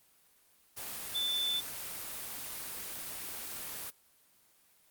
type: tone in noise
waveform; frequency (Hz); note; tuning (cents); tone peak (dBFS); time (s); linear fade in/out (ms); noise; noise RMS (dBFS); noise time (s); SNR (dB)
sine; 3520; A7; 0; -30; 1.14-1.61; 20; white; -41; 0.76-3.91; +8
effects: white hiss -66 dBFS RMS until 4.9 s + Opus 24 kbps